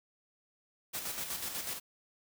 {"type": "noise with tremolo", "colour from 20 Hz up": "white", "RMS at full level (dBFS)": -37, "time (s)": [0.93, 1.8], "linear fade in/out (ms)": 20, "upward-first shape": "square", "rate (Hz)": 8.1, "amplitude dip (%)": 45, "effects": []}